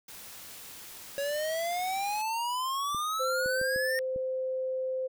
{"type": "noise", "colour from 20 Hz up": "white", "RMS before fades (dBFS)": -46, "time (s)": [0.08, 2.22], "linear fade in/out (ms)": 5}
{"type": "exponential sweep", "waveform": "square", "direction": "up", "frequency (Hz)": [554.4, 1841], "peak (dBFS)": -30, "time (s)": [1.18, 3.99], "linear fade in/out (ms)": 0}
{"type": "clicks", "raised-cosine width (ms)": 3, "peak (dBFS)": -30, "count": 5, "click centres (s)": [2.947, 3.46, 3.614, 3.761, 4.161]}
{"type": "tone", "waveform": "sine", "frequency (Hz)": 519, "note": "C5", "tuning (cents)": -14, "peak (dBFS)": -29, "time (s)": [3.19, 5.08], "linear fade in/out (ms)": 20}
{"effects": []}